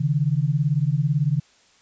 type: beating tone pair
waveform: sine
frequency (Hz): 137.6 / 155.6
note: C#3 / D#3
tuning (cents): -12 / 0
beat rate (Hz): 18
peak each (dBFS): -21 / -21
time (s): 0-1.4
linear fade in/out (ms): 10
effects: white hiss -57 dBFS RMS until 1.81 s + resampled to 16000 Hz